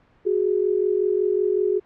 sine tone pair together, 369.9 / 415.3 Hz, F#4 / G#4, 0 / 0 cents, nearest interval major second, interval 200 cents, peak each -21 dBFS, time 0.25-1.8 s, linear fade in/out 20 ms, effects pink hiss -58 dBFS RMS until 1.85 s + low-pass 2000 Hz 12 dB/octave

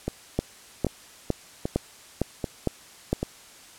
two click trains, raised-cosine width 2 ms, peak -13 / -9 dBFS, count 5 / 7, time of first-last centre 0.08-3.23 / 0.39-3.13 s, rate 1.27 / 2.19 Hz, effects white hiss -49 dBFS RMS until 3.78 s + low-pass 10000 Hz 12 dB/octave

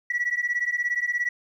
sine beating tone pair, 1932 / 1949 Hz, B6 / B6, -39 / -23 cents, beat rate 17 Hz, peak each -25 dBFS, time 0.1-1.29 s, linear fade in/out 5 ms, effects tanh soft clip ceiling -18 dBFS + 10-bit

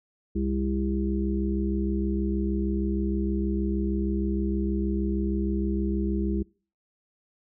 harmonic tone, 66.4 Hz, C2, 26 cents sharp, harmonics 1 / 3 / 5 / 6, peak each -28 / -28 / -30 / -36 dBFS, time 0.35-6.43 s, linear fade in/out 10 ms, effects noise-tail reverb RT60 0.4 s tail -25 dB re dry

